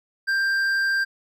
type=tone with hard clipping; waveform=sine; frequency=1583 Hz; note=G6; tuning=17 cents sharp; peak=-21 dBFS; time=0.27-1.05 s; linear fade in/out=20 ms; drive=6 dB; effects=none